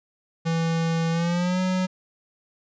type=tone with pitch glide; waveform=square; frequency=164.81 to 184.99 Hz; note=E3 to F#3; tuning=0 to 0 cents; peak=-22 dBFS; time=0.45-1.87 s; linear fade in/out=20 ms; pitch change=+200 cents; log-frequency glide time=1.11-1.6 s; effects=resampled to 16000 Hz